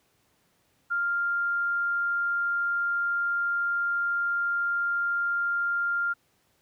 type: tone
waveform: sine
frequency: 1397 Hz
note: F6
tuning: in tune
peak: -24 dBFS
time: 0.9-6.14 s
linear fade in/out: 20 ms
effects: pink hiss -68 dBFS RMS until 6.61 s + high-pass 80 Hz 12 dB/octave